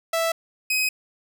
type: tone pair in turn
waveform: sawtooth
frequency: 659.3 / 2524 Hz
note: E5 / D#7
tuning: 0 / +24 cents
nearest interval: octave + major seventh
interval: 2324 cents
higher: second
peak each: -17 dBFS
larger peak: neither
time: 0.13-0.32 / 0.7-0.89 s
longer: neither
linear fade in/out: 5 ms
effects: none